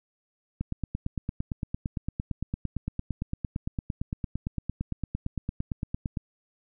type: click train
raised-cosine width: 5 ms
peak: -17 dBFS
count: 50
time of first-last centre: 0.61-6.172 s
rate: 8.81 Hz
effects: none